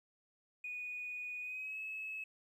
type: tone with pitch glide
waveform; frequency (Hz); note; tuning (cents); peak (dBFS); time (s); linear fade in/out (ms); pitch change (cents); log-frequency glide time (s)
triangle; 2471 to 2585; D#7 to E7; -13 to -34; -37; 0.64-2.24; 5; +79; 1.41-1.79
effects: tanh soft clip ceiling -38 dBFS